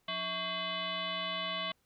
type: tone with frequency modulation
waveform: sine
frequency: 2059 Hz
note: C7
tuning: 28 cents flat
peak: -33 dBFS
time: 0.08-1.72 s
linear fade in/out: 5 ms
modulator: 470 Hz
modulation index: 3.4
effects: pink hiss -74 dBFS RMS until 1.85 s